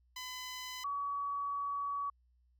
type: tone pair in turn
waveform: 10% pulse / sine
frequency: 1010 / 1133.7 Hz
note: B5 / C#6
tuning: +39 / +39 cents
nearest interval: major second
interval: 200 cents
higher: second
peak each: -33 / -34 dBFS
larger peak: first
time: 0.16-0.84 / 0.84-2.1 s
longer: second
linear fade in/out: 5 ms
effects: added 61 Hz sine -67 dBFS peak until 2.59 s